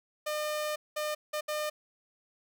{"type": "tone bursts at uneven times", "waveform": "sawtooth", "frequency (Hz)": 605, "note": "D#5", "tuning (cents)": -49, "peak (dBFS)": -27, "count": 4, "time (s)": [[0.26, 0.76], [0.96, 1.15], [1.33, 1.41], [1.48, 1.7]], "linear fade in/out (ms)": 10, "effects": []}